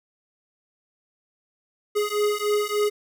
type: beating tone pair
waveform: square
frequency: 415.3 / 418.7 Hz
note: G#4 / G#4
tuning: 0 / +14 cents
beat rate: 3.4 Hz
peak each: -25 dBFS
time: 1.95-2.9 s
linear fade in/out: 20 ms
effects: none